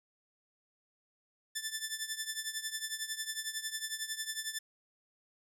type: tone with tremolo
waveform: 10% pulse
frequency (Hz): 1760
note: A6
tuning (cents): 0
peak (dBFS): -24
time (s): 1.55-4.59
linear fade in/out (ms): 10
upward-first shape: triangle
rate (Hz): 11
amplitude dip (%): 85
effects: none